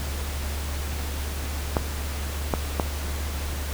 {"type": "clicks", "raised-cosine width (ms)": 1, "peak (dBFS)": -7, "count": 3, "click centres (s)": [1.768, 2.538, 2.798], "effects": ["added 72 Hz sine -28 dBFS peak until 3.73 s", "pink hiss -35 dBFS RMS until 3.73 s"]}